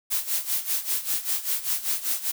blue noise with tremolo, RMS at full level -24 dBFS, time 0.1-2.32 s, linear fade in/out 20 ms, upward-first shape sine, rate 5.1 Hz, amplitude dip 80%, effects none

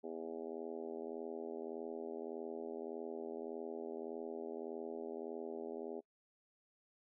harmonic tone with a mistuned harmonic, 81.7 Hz, E2, 15 cents flat, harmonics 3 / 4 / 5 / 6 / 7 / 8 / 9 / 10, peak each -50 / -50 / -45 / -53 / -52 / -54 / -57 / -61 dBFS, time 0.03-6.01 s, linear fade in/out 20 ms, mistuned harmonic 10, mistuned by +34 cents, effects noise-tail reverb RT60 0.1 s tail -26 dB re dry

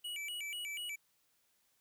square tone with vibrato, 2598 Hz, E7, 26 cents flat, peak -40 dBFS, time 0.04-0.96 s, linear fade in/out 10 ms, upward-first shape square, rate 4.1 Hz, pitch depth 200 cents each way, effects white hiss -75 dBFS RMS until 1.8 s

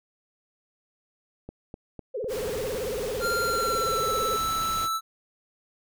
click train, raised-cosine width 2 ms, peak -25 dBFS, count 11, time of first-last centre 1.49-4.003 s, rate 3.98 Hz
sine tone with vibrato, 466.2 Hz, A#4, in tune, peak -28 dBFS, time 2.14-4.37 s, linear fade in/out 10 ms, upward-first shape sine, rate 18 Hz, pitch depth 240 cents each way
pink noise, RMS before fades -37 dBFS, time 2.28-4.89 s, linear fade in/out 50 ms
square tone with pitch glide, 1387 to 1319 Hz, F6 to E6, -12 to +1 cents, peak -26 dBFS, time 3.2-5.01 s, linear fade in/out 50 ms, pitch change -87 cents, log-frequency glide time 3.41-4.12 s
effects none

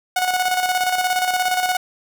sawtooth tone with tremolo, 734 Hz, F#5, 14 cents flat, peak -12 dBFS, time 0.16-1.77 s, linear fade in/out 5 ms, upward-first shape square, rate 17 Hz, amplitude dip 50%, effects none

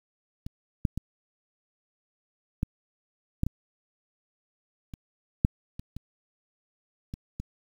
clicks, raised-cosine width 5 ms, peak -24 / -11 / -18 / -13 / -12 / -16 / -27 / -7 / -25 / -25 / -23 / -21 dBFS, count 12, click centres 0.465 / 0.852 / 0.976 / 2.631 / 3.434 / 3.466 / 4.938 / 5.449 / 5.795 / 5.966 / 7.139 / 7.4 s, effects 8-bit

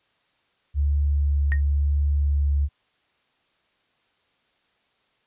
sine tone with vibrato, 71.7 Hz, D2, 41 cents flat, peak -18 dBFS, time 0.74-2.69 s, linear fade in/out 50 ms, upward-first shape triangle, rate 0.97 Hz, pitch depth 12 cents each way
sine tone with exponential decay, 1858 Hz, A#6, 6 cents flat, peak -22 dBFS, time 1.52-1.61 s, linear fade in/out 0 ms, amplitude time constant 19 ms
effects white hiss -67 dBFS RMS until 5.26 s + resampled to 8000 Hz

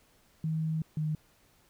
sine tone pair in turn, 158.7 / 154.27 Hz, D#3 / D#3, +35 / -14 cents, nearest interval unison, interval 49 cents, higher first, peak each -28 dBFS, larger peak neither, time 0.44-0.82 / 0.97-1.15 s, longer first, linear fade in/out 2 ms, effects pink hiss -65 dBFS RMS until 1.69 s

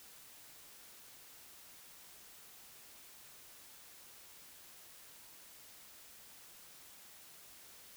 silence, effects white hiss -57 dBFS RMS until 7.96 s

